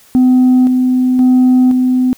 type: tone with tremolo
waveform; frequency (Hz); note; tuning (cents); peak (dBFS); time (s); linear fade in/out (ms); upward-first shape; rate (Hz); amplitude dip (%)
sine; 254; B3; +49; -3; 0.15-2.13; 0; square; 0.96; 40
effects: tanh soft clip ceiling -4 dBFS + white hiss -45 dBFS RMS until 2.17 s

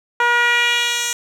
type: tone with band-pass filter sweep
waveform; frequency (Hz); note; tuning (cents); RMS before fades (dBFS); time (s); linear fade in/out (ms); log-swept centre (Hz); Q
10% pulse; 478.4; A#4; +45; -17; 0.2-1.13; 2; 1100 to 6400; 1.4
effects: none

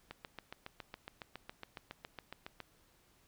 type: click train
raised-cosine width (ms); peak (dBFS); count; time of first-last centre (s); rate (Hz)
0.3; -28; 19; 0.11-2.603; 7.22
effects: pink hiss -69 dBFS RMS until 3.27 s

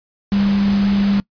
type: tone in noise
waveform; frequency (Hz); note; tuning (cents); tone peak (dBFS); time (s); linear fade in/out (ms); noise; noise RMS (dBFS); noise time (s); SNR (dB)
sine; 200; G3; +35; -13; 0.32-1.2; 0; pink; -28; 0.32-1.2; +12
effects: noise-tail reverb RT60 0.1 s tail -23 dB re dry + resampled to 11025 Hz

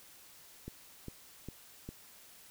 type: click train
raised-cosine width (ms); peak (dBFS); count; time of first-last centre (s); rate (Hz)
3; -29; 4; 0.68-1.89; 2.48
effects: white hiss -57 dBFS RMS until 2.5 s

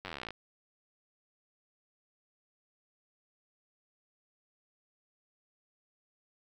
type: slowing click train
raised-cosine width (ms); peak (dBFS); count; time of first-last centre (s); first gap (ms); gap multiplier
0.3; -24; 19; 0.05-0.306; 10; 1.04
effects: 10-bit

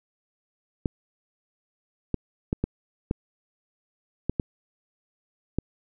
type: clicks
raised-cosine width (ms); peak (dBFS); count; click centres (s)
3; -11; 8; 0.858 / 2.143 / 2.529 / 2.64 / 3.111 / 4.296 / 4.398 / 5.586
effects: none

